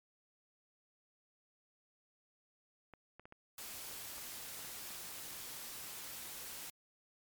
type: clicks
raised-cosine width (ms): 0.5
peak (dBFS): -38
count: 9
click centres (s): 2.937 / 3.196 / 3.255 / 3.324 / 3.913 / 4.181 / 4.592 / 4.648 / 4.906
type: noise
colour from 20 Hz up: white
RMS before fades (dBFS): -47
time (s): 3.58-6.7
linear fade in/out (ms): 2
effects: MP3 96 kbps